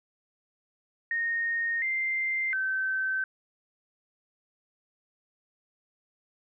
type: tone with pitch steps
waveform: sine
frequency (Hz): 1852 / 2090 / 1541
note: A#6 / C7 / G6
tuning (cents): -12 / -2 / -30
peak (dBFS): -26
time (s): 1.11-3.24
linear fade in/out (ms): 2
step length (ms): 710
effects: none